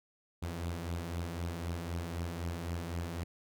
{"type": "beating tone pair", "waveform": "sawtooth", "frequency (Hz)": [82, 85.9], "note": ["E2", "F2"], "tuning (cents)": [-9, -28], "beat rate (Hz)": 3.9, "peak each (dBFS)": [-38, -33], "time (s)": [0.42, 3.24], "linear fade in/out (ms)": 10, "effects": []}